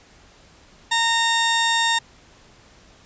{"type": "tone pair together", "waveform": "sawtooth", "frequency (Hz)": [920, 1840], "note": ["A#5", "A#6"], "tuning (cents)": [-23, -23], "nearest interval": "octave", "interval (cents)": 1200, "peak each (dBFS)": [-17, -14], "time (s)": [0.91, 1.99], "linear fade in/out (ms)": 10, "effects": ["pink hiss -51 dBFS RMS until 3.05 s", "resampled to 16000 Hz"]}